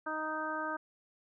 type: harmonic tone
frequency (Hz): 311.1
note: D#4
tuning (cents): 0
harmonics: 1 / 2 / 3 / 4 / 5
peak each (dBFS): -42 / -41 / -40 / -39 / -39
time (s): 0.06-0.77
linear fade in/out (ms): 10
effects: none